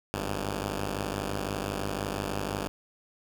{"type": "tone pair together", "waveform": "5% pulse", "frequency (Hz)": [51.91, 98], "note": ["G#1", "G2"], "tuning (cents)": [0, 0], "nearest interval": "major seventh", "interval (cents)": 1100, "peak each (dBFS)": -22, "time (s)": [0.14, 2.68], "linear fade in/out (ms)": 0, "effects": []}